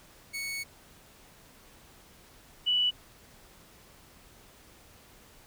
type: tone pair in turn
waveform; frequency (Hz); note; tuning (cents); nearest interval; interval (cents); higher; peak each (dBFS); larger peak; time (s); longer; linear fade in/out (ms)
sawtooth / sine; 2217 / 2959; C#7 / F#7; 0 / -1; perfect fourth; 499; second; -30 / -23; second; 0.33-0.64 / 2.66-2.91; first; 20
effects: pink hiss -56 dBFS RMS until 5.46 s